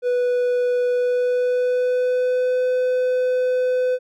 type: tone with pitch glide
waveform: triangle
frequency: 492.7 to 504.8 Hz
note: B4 to B4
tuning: -4 to +38 cents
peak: -15 dBFS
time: 0.02-3.99 s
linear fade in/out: 50 ms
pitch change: +42 cents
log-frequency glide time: 0.91-2.65 s
effects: none

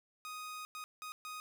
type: tone bursts at uneven times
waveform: sawtooth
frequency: 1247 Hz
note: D#6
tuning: 3 cents sharp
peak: -39 dBFS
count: 4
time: 0.25-0.65 / 0.75-0.84 / 1.02-1.12 / 1.25-1.4 s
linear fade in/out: 0 ms
effects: none

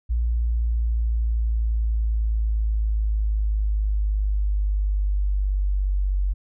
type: linear sweep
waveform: sine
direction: down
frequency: 58.27 to 47.39 Hz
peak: -19 dBFS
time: 0.09-6.34 s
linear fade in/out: 20 ms
effects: none

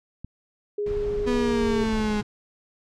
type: click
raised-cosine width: 5 ms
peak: -24 dBFS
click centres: 0.246 s
type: tone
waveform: sine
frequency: 413.2 Hz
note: G#4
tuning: 9 cents flat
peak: -24 dBFS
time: 0.78-1.84 s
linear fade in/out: 5 ms
type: noise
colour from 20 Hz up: brown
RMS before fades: -33 dBFS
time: 0.86-2.23 s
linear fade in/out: 5 ms
type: linear sweep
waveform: 35% pulse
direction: down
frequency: 246.9 to 207.7 Hz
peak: -21 dBFS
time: 1.26-2.22 s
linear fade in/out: 20 ms
effects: low-pass 6000 Hz 12 dB/octave

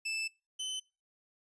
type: tone pair in turn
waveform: sawtooth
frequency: 2637 / 3042 Hz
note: E7 / F#7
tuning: 0 / +47 cents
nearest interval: major second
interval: 247 cents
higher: second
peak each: -30 / -32 dBFS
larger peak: first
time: 0.05-0.28 / 0.59-0.8 s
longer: first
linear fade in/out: 10 ms
effects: noise-tail reverb RT60 0.3 s tail -24 dB re dry + resampled to 22050 Hz

